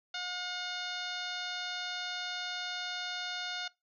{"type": "harmonic tone", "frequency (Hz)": 720, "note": "F#5", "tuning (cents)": -47, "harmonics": [1, 2, 3, 4, 5, 6, 7, 8, 9], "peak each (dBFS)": [-45, -40, -46, -44, -41, -44, -49, -54, -55], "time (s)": [0.14, 3.68], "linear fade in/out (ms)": 5, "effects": ["noise-tail reverb RT60 0.2 s tail -21 dB re dry"]}